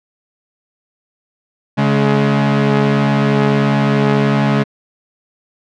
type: tone pair together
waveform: sawtooth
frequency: 140.3 / 211.2 Hz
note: C#3 / G#3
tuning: +21 / +29 cents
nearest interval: perfect fifth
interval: 708 cents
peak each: -10 dBFS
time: 1.77-4.64 s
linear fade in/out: 20 ms
effects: low-pass 3000 Hz 12 dB/octave